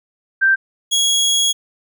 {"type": "tone pair in turn", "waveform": ["sine", "25% pulse"], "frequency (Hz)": [1568, 3322], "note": ["G6", "G#7"], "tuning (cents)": [0, 0], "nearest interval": "octave + minor second", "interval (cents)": 1300, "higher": "second", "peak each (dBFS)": -10, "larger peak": "neither", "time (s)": [[0.41, 0.56], [0.91, 1.53]], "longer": "second", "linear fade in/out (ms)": 20, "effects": []}